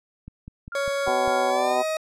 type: click train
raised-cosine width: 5 ms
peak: -26 dBFS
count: 6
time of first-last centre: 0.28-1.278 s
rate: 5.01 Hz
type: tone with tremolo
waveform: sine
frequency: 1396.9 Hz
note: F6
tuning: in tune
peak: -29 dBFS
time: 0.72-1.5 s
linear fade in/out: 2 ms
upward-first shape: triangle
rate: 3.6 Hz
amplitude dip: 60%
type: tone with pitch glide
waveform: 40% pulse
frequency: 558 to 630 Hz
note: C#5 to D#5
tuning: +11 to +21 cents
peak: -23 dBFS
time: 0.75-1.97 s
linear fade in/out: 2 ms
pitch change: +210 cents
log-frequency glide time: 1.49-1.81 s
type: harmonic tone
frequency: 126.1 Hz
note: B2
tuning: 36 cents sharp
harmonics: 2 / 3 / 4 / 5 / 6 / 7 / 8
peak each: -35 / -30 / -33 / -35 / -24 / -35 / -30 dBFS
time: 1.06-1.83 s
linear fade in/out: 20 ms
effects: low-pass 10000 Hz 12 dB/octave